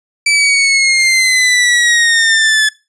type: exponential sweep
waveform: sawtooth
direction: down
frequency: 2322 to 1722 Hz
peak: -5 dBFS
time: 0.26-2.69 s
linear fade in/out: 5 ms
effects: noise-tail reverb RT60 0.3 s tail -21 dB re dry + resampled to 22050 Hz